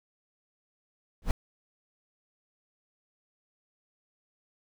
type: noise with exponential growth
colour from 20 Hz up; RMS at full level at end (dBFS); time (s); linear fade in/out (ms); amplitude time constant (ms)
brown; -18; 1.22-1.31; 1; 19
effects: none